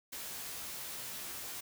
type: noise with comb filter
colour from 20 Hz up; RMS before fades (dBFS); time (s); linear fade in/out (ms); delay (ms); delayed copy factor
white; -43; 0.12-1.61; 10; 15; +0.85
effects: none